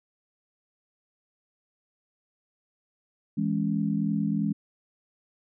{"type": "chord", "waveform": "sine", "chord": "C# minor", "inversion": "first", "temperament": "equal", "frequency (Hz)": [164.81, 207.7, 277.2], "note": ["E3", "G#3", "C#4"], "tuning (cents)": [0, 0, 0], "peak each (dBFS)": [-29, -26, -31], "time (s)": [3.37, 4.53], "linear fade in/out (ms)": 10, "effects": []}